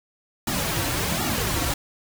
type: noise with flanger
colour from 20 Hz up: pink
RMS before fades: -25 dBFS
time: 0.47-1.74 s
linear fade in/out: 5 ms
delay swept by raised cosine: 1.9 to 4.9 ms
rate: 1.3 Hz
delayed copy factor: -0.8
effects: none